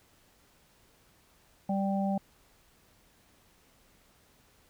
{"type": "harmonic tone", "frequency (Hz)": 196, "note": "G3", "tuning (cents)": 0, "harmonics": [1, 3, 4], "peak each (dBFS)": [-28, -36, -34], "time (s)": [1.69, 2.18], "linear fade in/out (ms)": 5, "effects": ["pink hiss -64 dBFS RMS until 4.69 s"]}